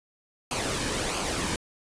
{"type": "noise with flanger", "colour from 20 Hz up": "pink", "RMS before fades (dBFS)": -29, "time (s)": [0.51, 1.56], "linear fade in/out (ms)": 2, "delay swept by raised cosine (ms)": [0.53, 1.5], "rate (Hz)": 1.5, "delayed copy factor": -0.5, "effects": ["resampled to 22050 Hz"]}